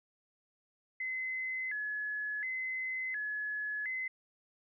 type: tone with vibrato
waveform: sine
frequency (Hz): 1864.7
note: A#6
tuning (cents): 0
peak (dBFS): -34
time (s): 1-4.08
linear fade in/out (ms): 5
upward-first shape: square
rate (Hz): 0.7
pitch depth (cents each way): 160
effects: none